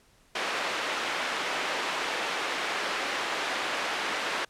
white band-pass noise, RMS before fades -31 dBFS, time 0.35-4.45 s, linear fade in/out 5 ms, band 370 to 2400 Hz, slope 12 dB/octave, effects pink hiss -62 dBFS RMS until 4.49 s + low-pass 11000 Hz 12 dB/octave

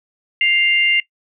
sine tone pair together, 2100 / 2789 Hz, C7 / F7, +6 / -3 cents, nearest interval perfect fourth, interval 491 cents, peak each -15 dBFS, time 0.41-1 s, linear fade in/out 2 ms, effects noise-tail reverb RT60 0.1 s tail -19 dB re dry

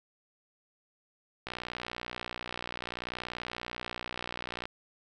click train, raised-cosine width 0.3 ms, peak -20 dBFS, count 194, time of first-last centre 1.47-4.655 s, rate 60.6 Hz, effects none

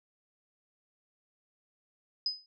sine tone with exponential decay, 5020 Hz, D#8, 15 cents sharp, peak -25 dBFS, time 2.26-2.46 s, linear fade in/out 2 ms, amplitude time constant 43 ms, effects none

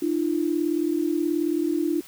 sine tone pair together, 302.1 / 340.7 Hz, D4 / F4, +49 / -43 cents, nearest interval major second, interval 208 cents, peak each -24 dBFS, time 0.02-2.01 s, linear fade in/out 5 ms, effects white hiss -47 dBFS RMS until 2.07 s

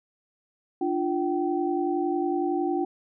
sine tone cluster, 297.7 / 348.6 / 770 Hz, D4 / F4 / G5, +24 / -3 / -31 cents, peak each -28 / -26 / -30 dBFS, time 0.81-2.85 s, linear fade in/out 5 ms, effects none

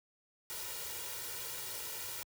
white noise with comb filter, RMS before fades -42 dBFS, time 0.5-2.23 s, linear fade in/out 0 ms, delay 2.1 ms, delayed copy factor +0.8, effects high-pass 60 Hz 12 dB/octave

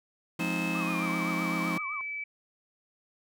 45% pulse chord, F minor seventh, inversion none, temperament just, 174.61 / 209.5 / 261.9 / 314.3 Hz, F3 / Ab3 / C4 / Eb4, 0 / +15 / +2 / +18 cents, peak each -33 / -37 / -38 / -35 dBFS, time 0.39-1.78 s, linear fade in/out 5 ms
sine tone with pitch glide, 2600 to 2303 Hz, E7 to D7, -24 to -34 cents, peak -33 dBFS, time 0.4-2.24 s, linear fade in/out 5 ms, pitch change -210 cents, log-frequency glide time 0.79-1.08 s
sine tone with vibrato, 1157 Hz, D6, 26 cents flat, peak -36 dBFS, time 0.75-2.01 s, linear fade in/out 0 ms, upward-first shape triangle, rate 7.8 Hz, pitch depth 170 cents each way
effects none

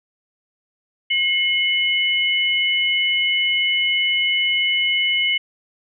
sine tone pair together, 2153 / 2975 Hz, C7 / F#7, +49 / +9 cents, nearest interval tritone, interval 560 cents, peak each -19 dBFS, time 1.1-5.38 s, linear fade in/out 10 ms, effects none

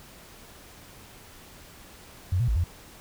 sine tone with pitch steps, 91.1 / 120.1 / 56 / 85.5 Hz, F#2 / B2 / A1 / F2, -26 / -48 / +31 / -36 cents, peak -21 dBFS, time 2.32-2.64 s, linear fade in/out 5 ms, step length 80 ms, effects pink hiss -49 dBFS RMS until 3 s

